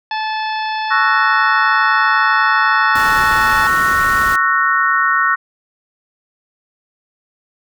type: harmonic tone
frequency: 869 Hz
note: A5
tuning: 22 cents flat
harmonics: 1 / 2 / 3 / 4 / 5 / 6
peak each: -19 / -25 / -29 / -31 / -33 / -35 dBFS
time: 0.11-3.67 s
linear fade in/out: 2 ms
type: chord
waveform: sine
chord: F# dominant seventh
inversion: second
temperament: just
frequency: 1110 / 1332 / 1480 / 1850 Hz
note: C#6 / E6 / F#6 / A#6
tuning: +2 / +18 / 0 / -14 cents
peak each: -17 dBFS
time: 0.9-5.36 s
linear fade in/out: 20 ms
type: noise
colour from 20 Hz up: pink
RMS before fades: -26 dBFS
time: 2.95-4.36 s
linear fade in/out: 5 ms
effects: none